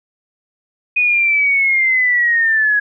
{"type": "linear sweep", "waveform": "sine", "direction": "down", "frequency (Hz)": [2489, 1661.2], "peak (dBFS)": -11, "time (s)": [0.96, 2.8], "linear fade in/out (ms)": 10, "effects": []}